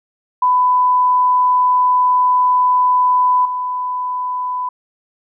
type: tone with level steps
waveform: sine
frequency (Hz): 999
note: B5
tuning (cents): +20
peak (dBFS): -10 / -18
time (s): 0.42-4.69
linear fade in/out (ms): 5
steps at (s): 3.45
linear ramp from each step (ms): 5
effects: none